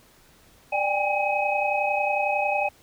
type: tone cluster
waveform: sine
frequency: 592 / 788 / 819 / 2534 Hz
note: D5 / G5 / G#5 / D#7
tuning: +14 / +9 / -24 / +31 cents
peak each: -27 dBFS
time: 0.72-2.69 s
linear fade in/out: 10 ms
effects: pink hiss -56 dBFS RMS until 2.82 s